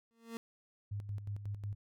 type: tone with exponential growth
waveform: 30% pulse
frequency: 229.3 Hz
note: A#3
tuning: 28 cents flat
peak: -35 dBFS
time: 0.11-0.37 s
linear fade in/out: 0 ms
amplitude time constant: 55 ms
type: tone with tremolo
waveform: sine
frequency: 102 Hz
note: G#2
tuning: 31 cents flat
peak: -36 dBFS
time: 0.91-1.75 s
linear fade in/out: 10 ms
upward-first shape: square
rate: 5.5 Hz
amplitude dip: 60%
effects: none